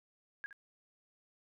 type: tone with echo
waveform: sine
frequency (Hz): 1635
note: G#6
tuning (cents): -28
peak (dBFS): -38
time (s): 0.44-0.46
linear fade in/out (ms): 0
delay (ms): 68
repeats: 1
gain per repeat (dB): -12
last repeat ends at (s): 0.528
effects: none